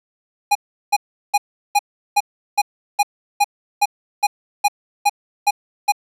square tone bursts, 820 Hz, G#5, 22 cents flat, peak -12 dBFS, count 14, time 0.51-5.922 s, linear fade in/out 10 ms, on 43 ms, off 370 ms, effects resampled to 32000 Hz + 9-bit

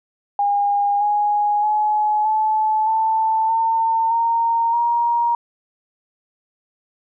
sine tone with pitch steps, 812 / 829.5 / 847.5 / 865.8 / 884.5 / 903.6 / 923.1 / 943 Hz, G#5 / G#5 / G#5 / A5 / A5 / A5 / A#5 / A#5, -39 / -2 / +35 / -28 / +9 / +46 / -17 / +20 cents, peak -15 dBFS, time 0.39-5.35 s, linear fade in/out 2 ms, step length 620 ms, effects none

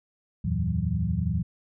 sine tone cluster, 77.9 / 89.8 / 115.2 / 164.3 / 187.1 Hz, D#2 / F2 / A#2 / E3 / F#3, +3 / +49 / -20 / -5 / +20 cents, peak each -30 / -31 / -30 / -29 / -31 dBFS, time 0.44-1.43 s, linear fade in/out 10 ms, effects none

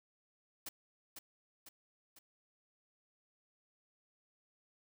white noise with echo, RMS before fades -44 dBFS, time 0.66-0.69 s, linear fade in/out 5 ms, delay 500 ms, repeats 3, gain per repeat -5 dB, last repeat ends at 2.19 s, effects none

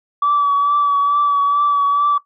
sine tone with vibrato, 1148 Hz, D6, 40 cents flat, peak -11 dBFS, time 0.22-2.18 s, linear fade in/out 5 ms, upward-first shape triangle, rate 2.3 Hz, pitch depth 30 cents each way, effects noise-tail reverb RT60 0.1 s tail -17 dB re dry + tanh soft clip ceiling -8 dBFS

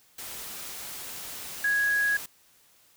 sine tone in noise, 1661.2 Hz, G#6, in tune, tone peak -22 dBFS, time 1.64-2.17 s, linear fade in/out 5 ms, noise white, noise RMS -39 dBFS, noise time 0.18-2.26 s, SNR +14 dB, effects white hiss -61 dBFS RMS until 2.96 s

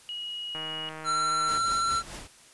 sine tone, 2900 Hz, F#7, 35 cents flat, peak -33 dBFS, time 0.09-0.89 s, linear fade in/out 0 ms
click train, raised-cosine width 0.5 ms, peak -25 dBFS, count 162, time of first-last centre 0.55-1.575 s, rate 157 Hz
square tone with vibrato, 1355 Hz, E6, 47 cents sharp, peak -25 dBFS, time 1.04-2.03 s, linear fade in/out 50 ms, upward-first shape triangle, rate 18 Hz, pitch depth 19 cents each way
pink noise with tremolo, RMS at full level -39 dBFS, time 1.47-2.28 s, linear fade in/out 20 ms, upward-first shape triangle, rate 4.8 Hz, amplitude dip 60%
effects white hiss -54 dBFS RMS until 2.53 s + resampled to 24000 Hz

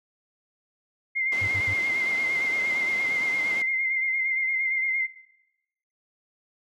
sine tone with vibrato, 2100 Hz, C7, 6 cents sharp, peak -23 dBFS, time 1.15-5.07 s, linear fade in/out 20 ms, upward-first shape sine, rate 8.7 Hz, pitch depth 36 cents each way
pink band-pass noise, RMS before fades -40 dBFS, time 1.32-3.62 s, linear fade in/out 2 ms, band 260 to 5100 Hz, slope 12 dB/octave
triangle tone bursts, 98 Hz, G2, in tune, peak -28 dBFS, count 3, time 1.41-1.739 s, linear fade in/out 10 ms, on 69 ms, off 61 ms
effects noise-tail reverb RT60 0.9 s tail -18 dB re dry

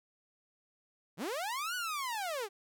sawtooth linear two-way sweep, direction up then down, 129.4 to 1500 to 371.2 Hz, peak -31 dBFS, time 1.17-2.49 s, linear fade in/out 50 ms, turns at 1.75 s, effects none

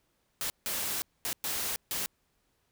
white noise bursts at uneven times, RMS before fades -33 dBFS, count 5, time 0.41-0.5 / 0.66-1.02 / 1.25-1.33 / 1.44-1.76 / 1.91-2.06 s, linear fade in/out 0 ms, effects pink hiss -74 dBFS RMS until 2.71 s

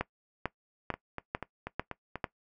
two click trains, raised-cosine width 0.5 ms, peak -21 / -15 dBFS, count 6 / 6, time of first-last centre 0.94-2.157 / 0.01-2.242 s, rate 4.11 / 2.24 Hz, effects noise-tail reverb RT60 0.1 s tail -19 dB re dry

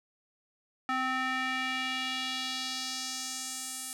square tone with band-pass filter sweep, 259.3 Hz, C4, 15 cents flat, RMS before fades -34 dBFS, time 0.89-3.93 s, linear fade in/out 0 ms, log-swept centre 1400 to 9800 Hz, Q 1.7, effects none

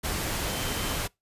sine tone in noise, 3100 Hz, G7, 20 cents flat, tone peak -40 dBFS, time 0.46-0.97 s, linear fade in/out 20 ms, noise pink, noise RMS -30 dBFS, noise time 0.03-1.08 s, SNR -13 dB, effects noise-tail reverb RT60 0.2 s tail -25 dB re dry + resampled to 32000 Hz

